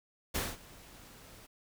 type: noise with ADSR envelope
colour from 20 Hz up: pink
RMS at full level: -32 dBFS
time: 0.34-1.47 s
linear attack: 15 ms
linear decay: 210 ms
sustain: -22 dB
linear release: 17 ms
effects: none